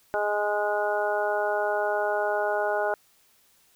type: harmonic tone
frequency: 207.7 Hz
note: G#3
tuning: in tune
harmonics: 2 / 3 / 4 / 5 / 6 / 7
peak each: -30 / -27 / -29 / -38 / -39 / -31 dBFS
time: 0.14-2.94 s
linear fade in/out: 0 ms
effects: white hiss -62 dBFS RMS until 3.75 s